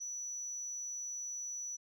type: tone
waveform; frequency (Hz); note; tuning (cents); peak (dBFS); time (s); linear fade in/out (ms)
sine; 5920; F#8; 0; -37; 0-1.77; 20
effects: tanh soft clip ceiling -37 dBFS